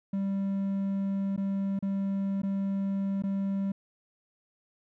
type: tone with dropouts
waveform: triangle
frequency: 196 Hz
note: G3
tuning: in tune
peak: -25 dBFS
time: 0.13-3.72 s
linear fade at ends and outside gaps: 5 ms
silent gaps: 1.364-1.376 / 1.791-1.825 / 2.419-2.432 / 3.223-3.236 s
effects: none